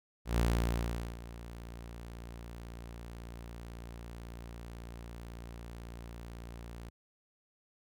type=tone with ADSR envelope; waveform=sawtooth; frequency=58.1 Hz; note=A#1; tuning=5 cents flat; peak=-22 dBFS; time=0.25-6.9 s; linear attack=130 ms; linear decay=790 ms; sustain=-18 dB; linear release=17 ms; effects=none

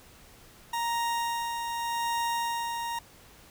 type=tone with tremolo; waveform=40% pulse; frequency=934 Hz; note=A#5; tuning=3 cents sharp; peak=-26 dBFS; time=0.73-2.99 s; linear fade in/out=5 ms; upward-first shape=sine; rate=0.84 Hz; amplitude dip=40%; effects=pink hiss -54 dBFS RMS until 3.5 s

